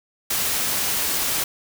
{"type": "noise", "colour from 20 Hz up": "white", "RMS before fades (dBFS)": -23, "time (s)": [0.3, 1.44], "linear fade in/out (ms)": 5, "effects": []}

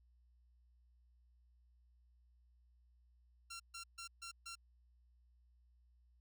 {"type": "tone bursts", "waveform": "10% pulse", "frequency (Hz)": 1368, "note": "F6", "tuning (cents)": -36, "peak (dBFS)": -39, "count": 5, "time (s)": [3.5, 4.555], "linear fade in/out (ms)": 10, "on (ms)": 99, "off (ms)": 140, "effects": ["added 60 Hz sine -67 dBFS peak until 6.2 s"]}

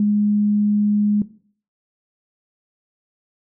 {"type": "tone", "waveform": "sine", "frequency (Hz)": 207.7, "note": "G#3", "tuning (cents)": 0, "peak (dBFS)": -14, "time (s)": [0, 1.22], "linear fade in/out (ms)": 2, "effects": ["noise-tail reverb RT60 0.5 s tail -17 dB re dry"]}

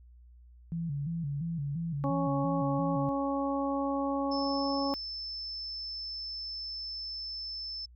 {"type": "tone with vibrato", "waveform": "sine", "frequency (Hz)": 154.1, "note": "D#3", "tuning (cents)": -16, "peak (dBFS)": -31, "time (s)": [0.72, 3.09], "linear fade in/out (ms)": 0, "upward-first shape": "square", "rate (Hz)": 2.9, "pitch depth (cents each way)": 140}
{"type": "harmonic tone", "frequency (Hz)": 277.2, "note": "C#4", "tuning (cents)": 0, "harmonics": [1, 2, 3, 4], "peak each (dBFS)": [-31, -34, -36, -37], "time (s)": [2.04, 4.94], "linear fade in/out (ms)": 0}
{"type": "tone", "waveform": "sine", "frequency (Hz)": 5274, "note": "E8", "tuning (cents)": 0, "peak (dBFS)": -36, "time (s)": [4.31, 7.86], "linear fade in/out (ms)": 10}
{"effects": ["added 60 Hz sine -52 dBFS peak until 7.95 s"]}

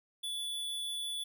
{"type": "tone", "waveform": "square", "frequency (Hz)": 3449, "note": "A7", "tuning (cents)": -35, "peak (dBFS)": -36, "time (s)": [0.23, 1.24], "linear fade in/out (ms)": 10, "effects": []}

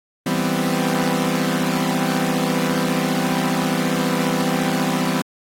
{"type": "chord", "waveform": "sawtooth", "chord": "C major seventh", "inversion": "first", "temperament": "equal", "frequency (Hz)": [164.81, 196, 246.9, 261.6], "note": ["E3", "G3", "B3", "C4"], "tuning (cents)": [0, 0, 0, 0], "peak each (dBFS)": -20, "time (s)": [0.26, 5.22], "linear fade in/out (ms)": 5, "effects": ["AAC 48 kbps"]}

